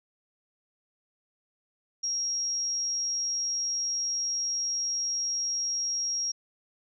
sine tone, 5610 Hz, F8, 7 cents sharp, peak -27 dBFS, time 2.03-6.32 s, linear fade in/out 10 ms, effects none

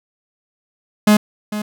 45% pulse tone with echo, 210.6 Hz, G#3, 24 cents sharp, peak -8 dBFS, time 1.07-1.17 s, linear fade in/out 5 ms, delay 450 ms, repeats 1, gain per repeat -13 dB, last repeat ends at 1.62 s, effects none

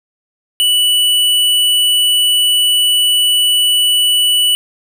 square tone, 2960 Hz, F#7, in tune, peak -10 dBFS, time 0.6-4.55 s, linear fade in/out 0 ms, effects none

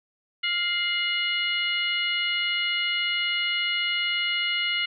harmonic tone with a mistuned harmonic, 698.5 Hz, F5, in tune, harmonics 2 / 3 / 4 / 5 / 6, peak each -34 / -27 / -26 / -38 / -37 dBFS, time 0.43-4.86 s, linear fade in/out 10 ms, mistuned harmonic 4, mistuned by +65 cents, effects none

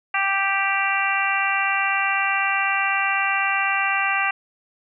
harmonic tone, 392 Hz, G4, in tune, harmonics 2 / 3 / 4 / 5 / 6 / 7, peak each -26 / -26 / -26 / -26 / -26 / -26 dBFS, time 0.14-4.31 s, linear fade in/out 5 ms, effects none

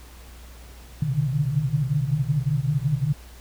sine tone cluster, 124.8 / 135.7 / 148.2 / 153.5 Hz, B2 / C#3 / D3 / D#3, +19 / -36 / +16 / -23 cents, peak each -27 / -26 / -26 / -26 dBFS, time 1.02-3.13 s, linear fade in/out 5 ms, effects added 60 Hz sine -42 dBFS peak until 3.4 s + pink hiss -49 dBFS RMS until 3.4 s

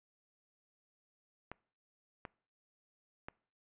clicks, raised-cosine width 0.5 ms, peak -28 dBFS, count 3, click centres 1.516 / 2.252 / 3.285 s, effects noise-tail reverb RT60 0.5 s tail -24 dB re dry + resampled to 8000 Hz

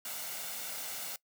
white noise with comb filter, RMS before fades -40 dBFS, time 0.05-1.16 s, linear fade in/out 2 ms, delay 1.4 ms, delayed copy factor +0.5, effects noise-tail reverb RT60 0.1 s tail -21 dB re dry + high-pass 200 Hz 12 dB/octave

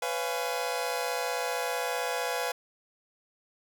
sawtooth chord, C# dominant seventh, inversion third, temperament just, 498.9 / 554.4 / 693 / 831.5 Hz, B4 / C#5 / E#5 / G#5, +17 / 0 / -14 / +2 cents, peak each -29 / -34 / -31 / -32 dBFS, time 0.02-2.52 s, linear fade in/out 5 ms, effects none

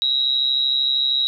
sine tone with amplitude modulation, 3853 Hz, B7, 44 cents flat, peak -13 dBFS, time 0.02-1.27 s, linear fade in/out 0 ms, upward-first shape sine, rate 133 Hz, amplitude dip 80%, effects none

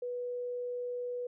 sine tone, 490.5 Hz, B4, 12 cents flat, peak -34 dBFS, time 0.02-1.27 s, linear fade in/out 5 ms, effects none

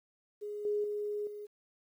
sine tone with level steps, 415.9 Hz, G#4, 2 cents sharp, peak -37 / -29 / -33 / -41 dBFS, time 0.41-1.47 s, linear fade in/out 20 ms, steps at 0.65 / 0.84 / 1.27 s, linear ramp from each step 2 ms, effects 11-bit

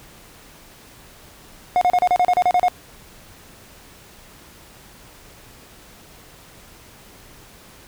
triangle tone bursts, 721 Hz, F#5, 45 cents flat, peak -11 dBFS, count 11, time 1.76-2.683 s, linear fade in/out 0 ms, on 53 ms, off 34 ms, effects pink hiss -46 dBFS RMS until 7.87 s

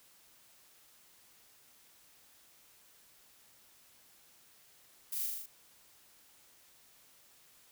violet noise with echo, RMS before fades -38 dBFS, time 5.12-5.26 s, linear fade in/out 5 ms, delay 40 ms, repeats 5, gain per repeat -2 dB, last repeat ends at 5.46 s, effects white hiss -63 dBFS RMS until 7.71 s

